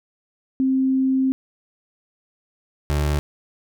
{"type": "tone pair in turn", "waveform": ["sine", "30% pulse"], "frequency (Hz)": [263.7, 73.81], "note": ["C4", "D2"], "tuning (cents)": [14, 9], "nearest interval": "octave + minor seventh", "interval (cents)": 2205, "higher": "first", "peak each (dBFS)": -16, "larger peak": "neither", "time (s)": [[0.6, 1.32], [2.9, 3.19]], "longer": "first", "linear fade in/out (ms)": 0, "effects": []}